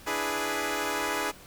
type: chord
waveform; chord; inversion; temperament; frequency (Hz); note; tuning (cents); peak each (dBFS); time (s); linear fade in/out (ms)
10% pulse; E dominant seventh; third; equal; 293.7 / 329.6 / 415.3 / 493.9; D4 / E4 / G#4 / B4; 0 / 0 / 0 / 0; -26 / -27 / -23 / -27; 0.06-1.32; 20
effects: pink hiss -50 dBFS RMS until 1.46 s